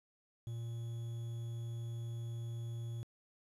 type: tone with quantisation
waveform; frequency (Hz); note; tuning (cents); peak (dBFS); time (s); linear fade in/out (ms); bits
triangle; 116.54; A#2; 0; -37; 0.47-3.03; 0; 10
effects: resampled to 32000 Hz